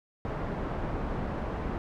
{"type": "low-pass noise", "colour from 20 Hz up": "pink", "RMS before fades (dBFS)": -33, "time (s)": [0.25, 1.78], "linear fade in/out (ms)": 0, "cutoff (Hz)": 1100, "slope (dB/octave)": 12, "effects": []}